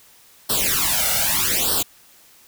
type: noise with flanger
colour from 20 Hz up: white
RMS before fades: -20 dBFS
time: 0.49-1.83 s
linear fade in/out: 10 ms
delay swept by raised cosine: 0.22 to 1.42 ms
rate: 0.81 Hz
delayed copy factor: +1
effects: white hiss -51 dBFS RMS until 2.47 s